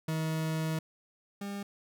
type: tone pair in turn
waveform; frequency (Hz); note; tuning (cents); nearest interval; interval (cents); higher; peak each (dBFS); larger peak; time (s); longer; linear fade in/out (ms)
40% pulse; 159 / 200.7; D#3 / G3; +38 / +41; major third; 403; second; -29 / -35; first; 0.08-0.79 / 1.41-1.63; first; 5
effects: none